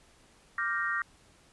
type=chord; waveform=sine; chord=G minor seventh; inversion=second; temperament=equal; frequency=1174.7 / 1396.9 / 1568 / 1864.7 Hz; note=D6 / F6 / G6 / Bb6; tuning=0 / 0 / 0 / 0 cents; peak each=-35 / -34 / -35 / -32 dBFS; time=0.58-1.02 s; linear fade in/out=2 ms; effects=pink hiss -61 dBFS RMS until 1.52 s + resampled to 24000 Hz